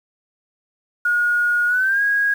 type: tone with pitch glide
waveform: sine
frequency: 1439 to 1643.5 Hz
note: F#6 to G#6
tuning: -49 to -19 cents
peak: -15 dBFS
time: 1.05-2.34 s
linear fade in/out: 5 ms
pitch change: +230 cents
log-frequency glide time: 1.67-2.02 s
effects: 7-bit